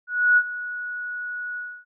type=tone with ADSR envelope; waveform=sine; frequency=1464 Hz; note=F#6; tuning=19 cents flat; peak=-12 dBFS; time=0.07-1.85 s; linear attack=300 ms; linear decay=56 ms; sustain=-16 dB; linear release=280 ms; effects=none